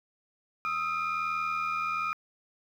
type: tone cluster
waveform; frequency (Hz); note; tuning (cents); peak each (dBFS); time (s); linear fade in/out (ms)
sine; 1257 / 1338 / 2408; D#6 / E6 / D7; +17 / +25 / +43; -29 / -33 / -33; 0.65-2.13; 0
effects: tanh soft clip ceiling -24 dBFS + 10-bit